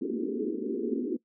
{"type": "band-pass noise", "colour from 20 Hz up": "pink", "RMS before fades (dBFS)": -31, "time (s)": [0.01, 1.17], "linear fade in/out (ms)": 10, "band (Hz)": [220, 440], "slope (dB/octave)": 96, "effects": ["noise-tail reverb RT60 0.1 s tail -19 dB re dry"]}